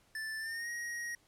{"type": "tone with pitch glide", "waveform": "square", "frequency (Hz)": [1760, 1886.3], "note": ["A6", "A#6"], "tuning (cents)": [0, 20], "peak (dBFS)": -38, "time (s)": [0.15, 1.15], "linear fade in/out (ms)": 2, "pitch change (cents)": 120, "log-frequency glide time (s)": [0.39, 0.69], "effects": ["pink hiss -68 dBFS RMS until 1.27 s", "low-pass 12000 Hz 12 dB/octave"]}